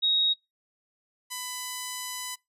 sine / 5% pulse tone pair in turn, 3775 / 999.9 Hz, A#7 / B5, +21 / +21 cents, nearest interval octave + major seventh, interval 2300 cents, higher first, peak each -21 dBFS, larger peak neither, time 0.02-0.34 / 1.3-2.36 s, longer second, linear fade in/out 20 ms, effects noise-tail reverb RT60 0.2 s tail -23 dB re dry + resampled to 32000 Hz

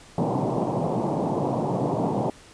pink band-pass noise, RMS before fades -25 dBFS, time 0.18-2.3 s, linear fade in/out 2 ms, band 120 to 960 Hz, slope 48 dB/octave, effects pink hiss -49 dBFS RMS until 2.53 s + resampled to 22050 Hz

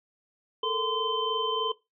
sine tone cluster, 436.6 / 459.8 / 1027 / 3094 Hz, A4 / A#4 / C6 / G7, -13 / -24 / -33 / -23 cents, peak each -32 / -33 / -30 / -30 dBFS, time 0.63-1.72 s, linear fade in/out 5 ms, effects noise-tail reverb RT60 0.2 s tail -18 dB re dry

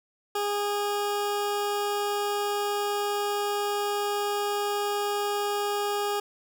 20% pulse tone, 410.2 Hz, G#4, 21 cents flat, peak -21 dBFS, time 0.35-6.2 s, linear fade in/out 5 ms, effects none

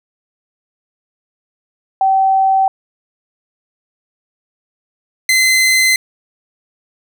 sine / sawtooth tone pair in turn, 770 / 2056 Hz, G5 / C7, -31 / -31 cents, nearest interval octave + perfect fourth, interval 1700 cents, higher second, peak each -9 / -6 dBFS, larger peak second, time 2.01-2.68 / 5.29-5.96 s, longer neither, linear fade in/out 2 ms, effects none

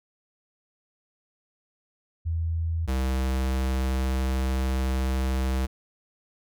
sine / square tone pair in turn, 82.41 / 65.26 Hz, E2 / C2, 0 / -4 cents, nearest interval major third, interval 404 cents, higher first, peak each -24 dBFS, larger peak neither, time 2.25-2.87 / 2.87-5.67 s, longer second, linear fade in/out 20 ms, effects none

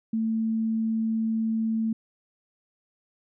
sine tone, 223 Hz, A3, 23 cents sharp, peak -23 dBFS, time 0.13-1.93 s, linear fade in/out 5 ms, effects none

